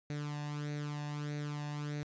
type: tone with flanger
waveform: sawtooth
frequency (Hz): 147.4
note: D3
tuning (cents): +7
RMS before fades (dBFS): -39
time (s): 0.1-2.03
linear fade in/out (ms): 0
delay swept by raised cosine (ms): 0.48 to 1.14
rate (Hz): 1.6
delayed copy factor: +0.65
effects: resampled to 16000 Hz